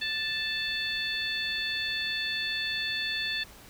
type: harmonic tone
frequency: 880 Hz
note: A5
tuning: in tune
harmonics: 2 / 3 / 4 / 5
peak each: -33 / -36 / -33 / -36 dBFS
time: 0.01-3.44 s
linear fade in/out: 10 ms
effects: pink hiss -51 dBFS RMS until 3.69 s